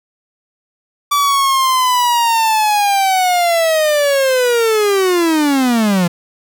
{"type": "linear sweep", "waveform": "45% pulse", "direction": "down", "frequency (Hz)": [1160, 168.3], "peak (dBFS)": -11, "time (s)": [1.11, 6.08], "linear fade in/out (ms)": 10, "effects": []}